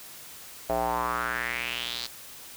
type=tone with band-pass filter sweep; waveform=square; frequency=59.7 Hz; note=A#1; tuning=42 cents sharp; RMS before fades=-30 dBFS; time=0.69-2.07 s; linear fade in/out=10 ms; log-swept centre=650 to 4500 Hz; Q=4.2; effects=white hiss -45 dBFS RMS until 2.56 s